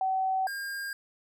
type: tone pair in turn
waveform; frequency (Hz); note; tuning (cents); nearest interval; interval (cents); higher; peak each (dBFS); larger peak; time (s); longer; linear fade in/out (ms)
sine / square; 760 / 1610.4; F#5 / G6; +46 / +46; octave + minor second; 1300; second; -25 / -34; first; 0.01-0.47 / 0.47-0.93; neither; 2
effects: none